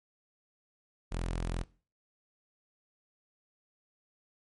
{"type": "tone", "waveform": "sawtooth", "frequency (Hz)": 42.72, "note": "F1", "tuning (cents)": -37, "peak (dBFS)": -28, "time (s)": [1.11, 1.64], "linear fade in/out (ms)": 20, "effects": ["noise-tail reverb RT60 0.4 s tail -21 dB re dry", "MP3 48 kbps"]}